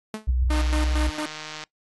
sawtooth tone with exponential decay, 216.5 Hz, A3, 28 cents flat, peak -22 dBFS, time 0.14-0.29 s, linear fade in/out 2 ms, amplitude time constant 31 ms
sine tone with vibrato, 61.74 Hz, B1, in tune, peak -20 dBFS, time 0.27-1.1 s, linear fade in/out 10 ms, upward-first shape sine, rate 2 Hz, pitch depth 22 cents each way
sawtooth tone with tremolo, 304.4 Hz, D#4, 38 cents flat, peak -22 dBFS, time 0.5-1.26 s, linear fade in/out 5 ms, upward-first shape square, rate 4.4 Hz, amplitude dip 65%
click train, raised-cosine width 0.2 ms, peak -19 dBFS, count 170, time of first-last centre 0.54-1.637 s, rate 154 Hz
effects noise-tail reverb RT60 0.1 s tail -22 dB re dry + AAC 32 kbps

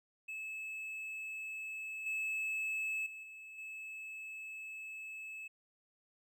triangle tone with level steps, 2600 Hz, E7, 24 cents flat, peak -39 / -33 / -44 / -47 / -42 dBFS, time 0.28-5.48 s, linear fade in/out 10 ms, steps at 2.06 / 3.06 / 3.23 / 3.58 s, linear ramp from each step 5 ms, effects none

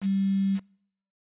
sine tone with quantisation, 195 Hz, G3, 9 cents flat, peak -22 dBFS, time 0.01-0.6 s, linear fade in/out 50 ms, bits 7, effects noise-tail reverb RT60 0.7 s tail -26 dB re dry + resampled to 8000 Hz

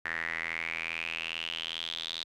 sawtooth tone with band-pass filter sweep, 82.41 Hz, E2, in tune, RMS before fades -36 dBFS, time 0.05-2.24 s, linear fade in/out 5 ms, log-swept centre 1800 to 3800 Hz, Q 7.6, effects none

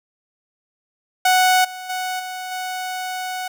sawtooth tone with level steps, 740 Hz, F#5, in tune, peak -9 / -27 / -19 / -24 / -21 dBFS, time 1.25-3.48 s, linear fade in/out 5 ms, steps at 1.64 / 1.89 / 2.19 / 2.51 s, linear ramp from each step 10 ms, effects none

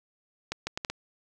accelerating click train, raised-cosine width 0.2 ms, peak -14 dBFS, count 5, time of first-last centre 0.52-0.9 s, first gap 150 ms, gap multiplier 0.7, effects none

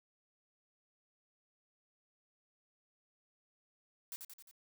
blue noise with echo, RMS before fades -44 dBFS, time 4.12-4.16 s, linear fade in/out 0 ms, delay 88 ms, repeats 4, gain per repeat -4 dB, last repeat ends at 4.512 s, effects none

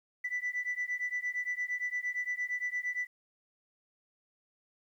sine beating tone pair, 1975.5 / 1984.2 Hz, B6 / B6, 0 / +8 cents, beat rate 8.7 Hz, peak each -34 / -34 dBFS, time 0.24-3.07 s, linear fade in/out 10 ms, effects tanh soft clip ceiling -27 dBFS + 11-bit

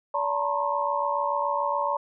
sine tone cluster, 574 / 895 / 962 / 1072 Hz, D5 / A5 / B5 / C6, -40 / +29 / -46 / +42 cents, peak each -29 dBFS, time 0.14-1.97 s, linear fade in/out 5 ms, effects none

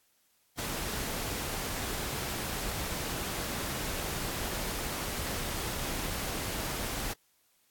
pink noise, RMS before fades -35 dBFS, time 0.57-7.14 s, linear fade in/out 20 ms, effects white hiss -70 dBFS RMS until 7.7 s + AAC 64 kbps

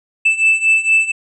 triangle beating tone pair, 2637 / 2641.3 Hz, E7 / E7, 0 / +3 cents, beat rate 4.3 Hz, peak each -14 / -11 dBFS, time 0.25-1.12 s, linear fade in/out 10 ms, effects resampled to 22050 Hz

